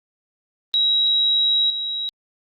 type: tone with level steps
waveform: sine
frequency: 3852 Hz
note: B7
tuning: 44 cents flat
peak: -15 / -23 dBFS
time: 0.74-2.09 s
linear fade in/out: 0 ms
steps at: 1.7 s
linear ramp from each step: 2 ms
effects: Opus 32 kbps